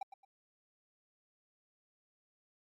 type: tone with echo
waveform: triangle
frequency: 784 Hz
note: G5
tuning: in tune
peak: -34 dBFS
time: 0.01-0.03 s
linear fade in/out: 5 ms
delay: 110 ms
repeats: 2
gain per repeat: -12 dB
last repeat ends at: 0.25 s
effects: Opus 48 kbps